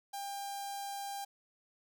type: tone with notch filter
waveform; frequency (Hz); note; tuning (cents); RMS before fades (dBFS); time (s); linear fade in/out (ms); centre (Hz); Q
sawtooth; 797; G5; +28; -41; 0.13-1.25; 10; 2000; 0.64
effects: none